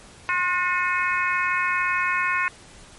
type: harmonic tone with a mistuned harmonic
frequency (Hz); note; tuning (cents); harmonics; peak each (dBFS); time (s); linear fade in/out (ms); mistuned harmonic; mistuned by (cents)
362.2; F#4; -37; 3 / 4 / 5 / 6 / 7; -25 / -26 / -27 / -28 / -28; 0.29-2.48; 0; 3; -33
effects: pink hiss -47 dBFS RMS until 2.98 s + MP3 48 kbps